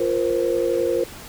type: chord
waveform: sine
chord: F suspended fourth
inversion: none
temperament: equal with one note detuned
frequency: 349.2 / 471.9 / 523.3 Hz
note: F4 / Bb4 / C5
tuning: 0 / +21 / 0 cents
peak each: -23 / -22 / -23 dBFS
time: 0-1.04 s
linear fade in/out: 5 ms
effects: pink hiss -39 dBFS RMS until 1.28 s